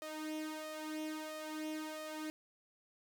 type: tone with flanger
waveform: sawtooth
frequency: 310 Hz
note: D#4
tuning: 6 cents flat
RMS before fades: -43 dBFS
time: 0.02-2.3 s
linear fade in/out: 0 ms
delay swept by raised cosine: 1.6 to 2.9 ms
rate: 1.5 Hz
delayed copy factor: +0.65
effects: none